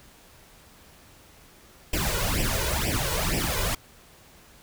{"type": "noise with flanger", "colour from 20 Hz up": "pink", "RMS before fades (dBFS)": -26, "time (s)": [1.93, 3.75], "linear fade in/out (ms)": 5, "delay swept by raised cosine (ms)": [0.37, 2.07], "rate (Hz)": 2.1, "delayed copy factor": 0.85, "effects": ["pink hiss -53 dBFS RMS until 4.62 s"]}